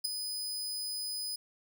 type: tone with ADSR envelope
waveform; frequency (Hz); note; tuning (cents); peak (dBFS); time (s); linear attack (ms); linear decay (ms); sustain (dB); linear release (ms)
sawtooth; 5000; D#8; +8; -23; 0.04-1.36; 13; 6; -9; 7
effects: none